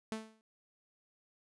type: tone with exponential decay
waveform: sawtooth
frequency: 220 Hz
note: A3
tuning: in tune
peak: -30 dBFS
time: 0.12-0.41 s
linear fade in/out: 0 ms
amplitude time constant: 63 ms
effects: resampled to 24000 Hz